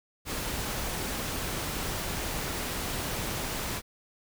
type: noise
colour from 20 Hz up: pink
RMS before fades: -33 dBFS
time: 0.25-3.82 s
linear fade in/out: 50 ms
effects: none